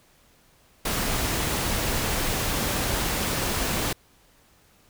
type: noise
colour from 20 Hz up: pink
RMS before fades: -26 dBFS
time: 0.85-3.93 s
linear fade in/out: 5 ms
effects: pink hiss -59 dBFS RMS until 4.89 s